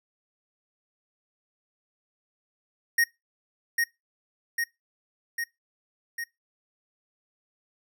square tone with echo, 1864.7 Hz, A#6, in tune, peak -20 dBFS, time 2.98-3.04 s, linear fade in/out 5 ms, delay 800 ms, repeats 4, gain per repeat -3 dB, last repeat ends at 6.24 s, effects noise-tail reverb RT60 0.2 s tail -21 dB re dry

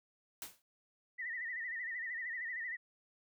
white noise with exponential decay, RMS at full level -41 dBFS, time 0.42-0.62 s, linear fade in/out 1 ms, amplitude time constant 42 ms
sine tone with vibrato, 1907 Hz, A#6, 39 cents sharp, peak -38 dBFS, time 1.18-2.77 s, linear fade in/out 20 ms, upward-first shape sine, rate 13 Hz, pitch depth 97 cents each way
effects none

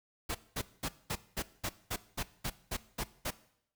pink noise bursts, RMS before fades -35 dBFS, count 12, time 0.29-3.308 s, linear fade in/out 10 ms, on 59 ms, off 210 ms, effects noise-tail reverb RT60 0.7 s tail -18 dB re dry

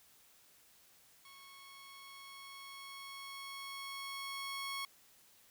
15% pulse tone with level ramp, 1100 Hz, C#6, 14 cents flat, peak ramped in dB -49 to -32 dBFS, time 1.25-4.85 s, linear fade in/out 2 ms, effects white hiss -65 dBFS RMS until 5.5 s

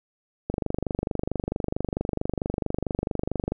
click train, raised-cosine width 2 ms, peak -12 dBFS, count 75, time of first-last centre 0.5-3.52 s, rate 24.5 Hz, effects none

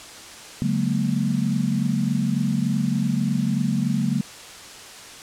sine tone cluster, 142.1 / 184.5 / 211.9 / 235.3 Hz, C#3 / F#3 / G#3 / A#3, +43 / -5 / +35 / +16 cents, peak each -25 dBFS, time 0.62-4.21 s, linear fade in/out 0 ms, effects white hiss -40 dBFS RMS until 5.22 s + low-pass 8000 Hz 12 dB/octave

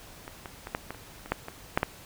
clicks, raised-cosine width 0.5 ms, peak -24 / -23 / -22 / -13 / -20 / -30 / -26 / -10 / -22 / -7 / -9 dBFS, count 11, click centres 0.279 / 0.458 / 0.671 / 0.749 / 0.906 / 0.947 / 1.26 / 1.32 / 1.484 / 1.775 / 1.831 s, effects pink hiss -49 dBFS RMS until 2.05 s

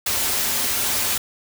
white noise with comb filter, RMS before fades -22 dBFS, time 0.06-1.18 s, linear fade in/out 5 ms, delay 6.2 ms, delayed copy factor -0.6, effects none

